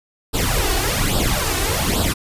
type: noise with flanger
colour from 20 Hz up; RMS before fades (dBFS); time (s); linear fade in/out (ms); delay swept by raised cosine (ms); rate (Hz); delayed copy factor
pink; -19; 0.33-2.14; 20; 0.23 to 2.73; 1.2; +0.75
effects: resampled to 32000 Hz